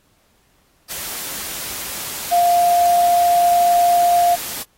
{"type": "tone in noise", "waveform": "sine", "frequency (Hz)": 700, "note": "F5", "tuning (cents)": 4, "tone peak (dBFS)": -11, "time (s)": [2.31, 4.36], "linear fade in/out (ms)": 20, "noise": "white", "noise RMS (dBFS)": -28, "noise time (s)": [0.89, 4.64], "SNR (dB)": 14, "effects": ["pink hiss -60 dBFS RMS until 4.77 s", "AAC 48 kbps"]}